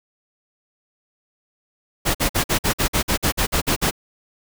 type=noise bursts; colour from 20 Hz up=pink; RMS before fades=-19 dBFS; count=13; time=2.05-3.911 s; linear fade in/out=20 ms; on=97 ms; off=50 ms; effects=none

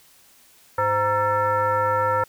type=tone with frequency modulation; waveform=sine; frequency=932.3 Hz; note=A#5; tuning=in tune; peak=-18 dBFS; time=0.78-2.24 s; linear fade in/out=5 ms; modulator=414 Hz; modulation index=1.4; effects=white hiss -54 dBFS RMS until 2.28 s

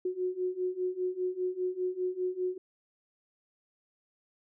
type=beating tone pair; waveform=sine; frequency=363.2 / 368.2 Hz; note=F#4 / F#4; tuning=-32 / -8 cents; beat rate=5 Hz; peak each=-34 / -32 dBFS; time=0.05-2.58 s; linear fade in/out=5 ms; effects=none

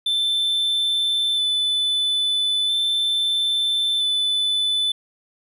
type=tone with vibrato; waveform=triangle; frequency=3520 Hz; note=A7; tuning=in tune; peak=-17 dBFS; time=0.06-4.92 s; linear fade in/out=5 ms; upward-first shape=square; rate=0.38 Hz; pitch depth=10 cents each way; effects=none

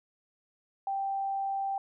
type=tone; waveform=sine; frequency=784 Hz; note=G5; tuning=in tune; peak=-29 dBFS; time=0.87-1.78 s; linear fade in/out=2 ms; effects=none

